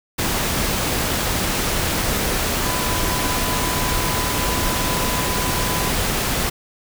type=tone in noise; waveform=sine; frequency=1000 Hz; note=B5; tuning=21 cents sharp; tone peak=-28 dBFS; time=2.64-5.9 s; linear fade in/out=10 ms; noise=pink; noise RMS=-21 dBFS; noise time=0.18-6.5 s; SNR=-10 dB; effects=none